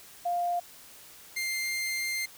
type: tone pair in turn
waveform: sine / sawtooth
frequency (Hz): 701 / 2101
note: F5 / C7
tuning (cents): +6 / +7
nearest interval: octave + perfect fifth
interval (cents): 1901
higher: second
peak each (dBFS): -26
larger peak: neither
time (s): 0.25-0.6 / 1.36-2.26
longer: second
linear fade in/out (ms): 10
effects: white hiss -51 dBFS RMS until 2.37 s